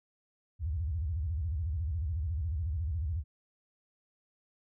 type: tone with vibrato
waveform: sine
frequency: 78.5 Hz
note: D#2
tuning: 16 cents sharp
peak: -30 dBFS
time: 0.59-3.24 s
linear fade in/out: 50 ms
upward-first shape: square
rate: 14 Hz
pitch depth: 220 cents each way
effects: none